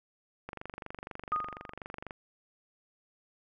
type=click train; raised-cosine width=0.5 ms; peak=-25 dBFS; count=40; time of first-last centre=0.49-2.108 s; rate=24.1 Hz
type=tone with exponential decay; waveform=sine; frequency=1236 Hz; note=D#6; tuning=12 cents flat; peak=-25 dBFS; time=1.32-1.73 s; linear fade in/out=5 ms; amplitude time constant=89 ms
effects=none